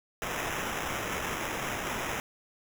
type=noise with sample-and-hold; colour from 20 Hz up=blue; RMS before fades=-34 dBFS; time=0.22-2.2 s; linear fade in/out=0 ms; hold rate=4410 Hz; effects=none